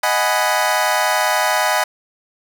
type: chord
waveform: 25% pulse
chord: G# minor seventh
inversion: second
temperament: equal with one note detuned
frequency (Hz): 622.3 / 740 / 830.6 / 990.6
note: D#5 / F#5 / G#5 / B5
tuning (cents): 0 / 0 / 0 / +5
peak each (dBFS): -17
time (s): 0.03-1.84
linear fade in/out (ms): 5
effects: none